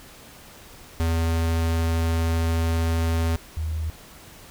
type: tone pair in turn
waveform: square / sine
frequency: 82.41 / 79.08 Hz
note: E2 / D#2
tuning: 0 / +29 cents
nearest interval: minor second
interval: 71 cents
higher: first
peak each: -21 / -24 dBFS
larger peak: first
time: 1-3.36 / 3.57-3.9 s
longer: first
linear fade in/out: 0 ms
effects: pink hiss -46 dBFS RMS until 4.5 s